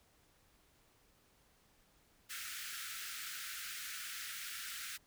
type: high-pass noise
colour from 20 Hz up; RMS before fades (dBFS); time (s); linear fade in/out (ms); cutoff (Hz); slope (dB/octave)
pink; -45; 2.29-4.98; 20; 1300; 96
effects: pink hiss -70 dBFS RMS until 5.06 s